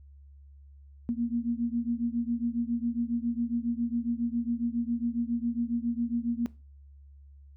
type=beating tone pair; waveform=sine; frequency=232.9 / 240.2 Hz; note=A#3 / B3; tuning=-1 / -48 cents; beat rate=7.3 Hz; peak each=-29 / -31 dBFS; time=1.09-6.46 s; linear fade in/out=0 ms; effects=noise-tail reverb RT60 0.3 s tail -19 dB re dry + added 70 Hz sine -49 dBFS peak until 7.56 s